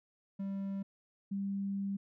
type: tone pair in turn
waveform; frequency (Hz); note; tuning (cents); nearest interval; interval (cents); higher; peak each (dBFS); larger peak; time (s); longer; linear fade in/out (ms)
triangle / sine; 196 / 197.59; G3 / G3; 0 / +14; unison; 14; second; -33 / -33; neither; 0.39-0.83 / 1.31-1.97; second; 10
effects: none